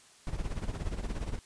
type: noise with tremolo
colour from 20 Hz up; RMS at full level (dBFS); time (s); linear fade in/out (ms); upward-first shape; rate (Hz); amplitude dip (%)
brown; -32; 0.27-1.39; 0; sine; 17; 75
effects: white hiss -58 dBFS RMS until 1.45 s + resampled to 22050 Hz